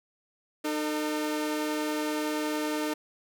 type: tone pair together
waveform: sawtooth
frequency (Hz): 304.1 / 450.8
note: D#4 / A4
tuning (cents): -40 / +42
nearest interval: perfect fifth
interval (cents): 682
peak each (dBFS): -25 / -31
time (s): 0.64-2.94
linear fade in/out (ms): 10
effects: none